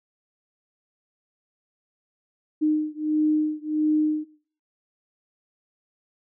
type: beating tone pair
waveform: sine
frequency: 305.7 / 307.2 Hz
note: D#4 / D#4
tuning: -30 / -22 cents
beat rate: 1.5 Hz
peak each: -23 / -24 dBFS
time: 2.61-4.25 s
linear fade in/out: 20 ms
effects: noise-tail reverb RT60 0.5 s tail -18 dB re dry